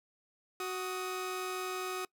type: tone pair together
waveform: sawtooth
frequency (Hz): 370.9 / 1252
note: F#4 / D#6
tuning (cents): +4 / +10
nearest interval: octave + major sixth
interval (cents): 2106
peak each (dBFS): -33 / -36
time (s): 0.6-2.05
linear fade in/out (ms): 2
effects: noise-tail reverb RT60 0.1 s tail -23 dB re dry